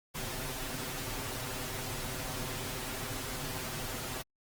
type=noise with comb filter; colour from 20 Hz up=pink; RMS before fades=-38 dBFS; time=0.14-4.23 s; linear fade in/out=20 ms; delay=7.8 ms; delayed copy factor=+0.95; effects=Opus 48 kbps